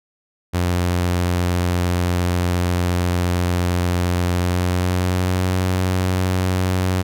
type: tone with pitch glide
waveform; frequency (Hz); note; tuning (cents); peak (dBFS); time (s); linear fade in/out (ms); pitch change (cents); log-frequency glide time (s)
sawtooth; 88.6 to 92.36; F2 to F#2; +25 to -3; -13; 0.53-7.03; 20; +72; 4.29-5.52
effects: none